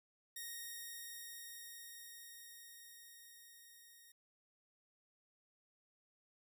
5% pulse tone with level ramp, 1864.7 Hz, A#6, in tune, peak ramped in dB -34 to -50 dBFS, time 0.36-4.12 s, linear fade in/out 5 ms, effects none

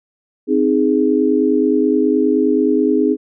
sine chord, Ab major, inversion first, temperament equal, 261.6 / 311.1 / 415.3 Hz, C4 / Eb4 / Ab4, 0 / 0 / 0 cents, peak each -16 dBFS, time 0.47-3.17 s, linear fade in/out 50 ms, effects none

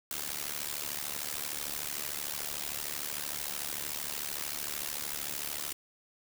white noise with amplitude modulation, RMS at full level -33 dBFS, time 0.11-5.73 s, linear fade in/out 2 ms, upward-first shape sine, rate 73.3 Hz, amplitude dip 90%, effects none

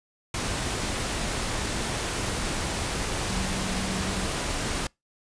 sine tone in noise, 189.8 Hz, F#3, 44 cents sharp, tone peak -32 dBFS, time 3.3-4.26 s, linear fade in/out 2 ms, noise pink, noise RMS -29 dBFS, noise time 0.34-4.87 s, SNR -6 dB, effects noise-tail reverb RT60 0.2 s tail -26 dB re dry + resampled to 22050 Hz

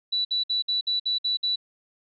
sine tone bursts, 3951 Hz, B7, in tune, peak -22 dBFS, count 8, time 0.12-1.559 s, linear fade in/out 10 ms, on 130 ms, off 57 ms, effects none

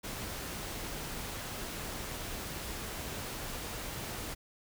pink noise, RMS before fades -40 dBFS, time 0.03-4.35 s, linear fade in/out 20 ms, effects none

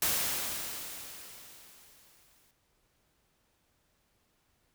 white noise with exponential decay, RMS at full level -28 dBFS, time 0.02-2.51 s, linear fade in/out 2 ms, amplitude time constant 540 ms, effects pink hiss -73 dBFS RMS until 4.74 s

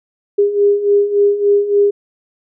sine beating tone pair, 404.1 / 407.6 Hz, G#4 / G#4, -47 / -32 cents, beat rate 3.5 Hz, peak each -16 / -11 dBFS, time 0.38-1.91 s, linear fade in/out 10 ms, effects none

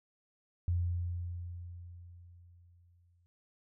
sine tone with exponential decay, 87.31 Hz, F2, in tune, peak -27 dBFS, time 0.68-3.26 s, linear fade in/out 0 ms, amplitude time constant 560 ms, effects none

